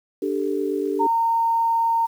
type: chord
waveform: sine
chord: D suspended fourth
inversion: none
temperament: equal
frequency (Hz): 293.7 / 392 / 440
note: D4 / G4 / A4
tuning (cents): 0 / 0 / 0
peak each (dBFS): -26 / -24 / -27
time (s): 0.22-1.07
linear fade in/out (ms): 5
type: tone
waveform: sine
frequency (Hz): 918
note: A#5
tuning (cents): -27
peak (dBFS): -17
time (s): 0.99-2.07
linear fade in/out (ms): 20
effects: 8-bit